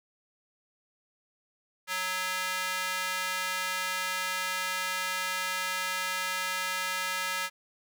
square tone with high-pass filter, 185 Hz, F#3, in tune, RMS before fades -32 dBFS, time 1.87-7.5 s, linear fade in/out 50 ms, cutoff 1500 Hz, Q 1.3, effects none

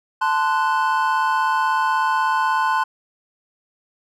triangle chord, F# diminished, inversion first, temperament equal with one note detuned, 880 / 1036.3 / 1480 Hz, A5 / C6 / F#6, 0 / -17 / 0 cents, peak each -19 / -18 / -22 dBFS, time 0.21-2.84 s, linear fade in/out 10 ms, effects none

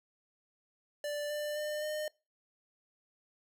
square tone with pitch steps, 587.3 / 594.5 / 601.7 / 609.1 Hz, D5 / D5 / D5 / D#5, 0 / +21 / +42 / -37 cents, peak -35 dBFS, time 1.04-2.08 s, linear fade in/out 2 ms, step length 260 ms, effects noise-tail reverb RT60 0.3 s tail -25 dB re dry

